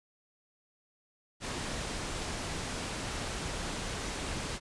pink low-pass noise, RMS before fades -37 dBFS, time 1.4-4.6 s, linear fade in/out 50 ms, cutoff 9400 Hz, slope 24 dB/octave, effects resampled to 24000 Hz

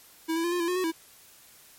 square tone with pitch steps, 324.2 / 331.3 / 345.6 / 354 / 338.1 / 360.8 / 370.1 / 326.7 Hz, E4 / E4 / F4 / F4 / E4 / F#4 / F#4 / E4, -29 / +9 / -18 / +23 / +44 / -44 / 0 / -15 cents, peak -26 dBFS, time 0.28-0.92 s, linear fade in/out 20 ms, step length 80 ms, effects white hiss -54 dBFS RMS until 1.78 s + MP3 64 kbps

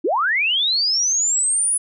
sine linear sweep, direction up, 267.2 to 10000 Hz, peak -16 dBFS, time 0.04-1.78 s, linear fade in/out 10 ms, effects none

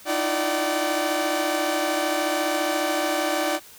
sawtooth tone cluster, 309 / 323 / 343.7 / 585 / 761 Hz, D#4 / E4 / F4 / D5 / F#5, -12 / -35 / -28 / -7 / +48 cents, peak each -25 / -31 / -27 / -22 / -24 dBFS, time 0.05-3.6 s, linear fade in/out 50 ms, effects white hiss -47 dBFS RMS until 3.78 s

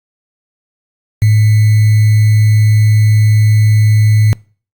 sine tone with sample-and-hold, 107.3 Hz, A2, 43 cents flat, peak -5 dBFS, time 1.22-4.33 s, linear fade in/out 0 ms, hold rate 2100 Hz, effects noise-tail reverb RT60 0.4 s tail -25 dB re dry + Opus 48 kbps

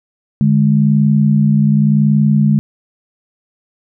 sine tone pair together, 147.5 / 208.4 Hz, D3 / G#3, +8 / +6 cents, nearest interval tritone, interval 598 cents, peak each -11 dBFS, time 0.41-2.59 s, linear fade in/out 0 ms, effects none

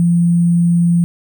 sine tone with sample-and-hold, 171.6 Hz, F3, 30 cents flat, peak -9 dBFS, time 0-1.04 s, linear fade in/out 0 ms, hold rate 8820 Hz, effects none

